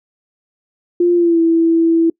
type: tone with pitch glide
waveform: sine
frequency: 349.2 to 330.4 Hz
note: F4 to E4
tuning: 0 to +4 cents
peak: -9 dBFS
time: 1-2.1 s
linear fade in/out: 5 ms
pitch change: -96 cents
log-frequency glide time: 1.15-1.4 s
effects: noise-tail reverb RT60 0.1 s tail -25 dB re dry